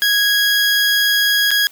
20% pulse tone with dropouts, 1654 Hz, G#6, 8 cents flat, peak -8 dBFS, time 0.02-1.67 s, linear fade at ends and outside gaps 0 ms, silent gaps 1.507-1.514 s, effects white hiss -45 dBFS RMS until 1.71 s

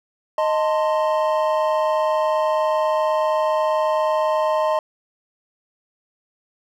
triangle chord, A diminished, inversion second, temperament equal with one note detuned, 622.3 / 891.8 / 1046.5 Hz, Eb5 / A5 / C6, 0 / +23 / 0 cents, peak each -17 / -22 / -22 dBFS, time 0.38-4.79 s, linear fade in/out 2 ms, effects none

